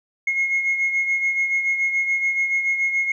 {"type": "beating tone pair", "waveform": "sine", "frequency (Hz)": [2159, 2166], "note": ["C#7", "C#7"], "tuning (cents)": [-46, -41], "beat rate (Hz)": 7, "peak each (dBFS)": [-18, -26], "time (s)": [0.27, 3.12], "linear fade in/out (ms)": 5, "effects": ["tanh soft clip ceiling -14 dBFS"]}